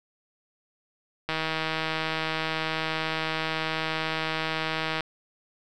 click train, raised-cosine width 0.3 ms, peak -12 dBFS, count 592, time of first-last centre 1.29-5.007 s, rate 159 Hz, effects none

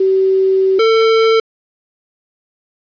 sine / square tone pair in turn, 382 / 447.8 Hz, G4 / A4, -45 / +30 cents, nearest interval minor third, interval 275 cents, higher second, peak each -9 dBFS, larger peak neither, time 0-0.79 / 0.79-1.4 s, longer first, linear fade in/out 5 ms, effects resampled to 11025 Hz + 7-bit

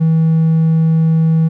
triangle tone, 161.4 Hz, E3, 36 cents flat, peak -6 dBFS, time 0-1.49 s, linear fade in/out 20 ms, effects tanh soft clip ceiling -3 dBFS

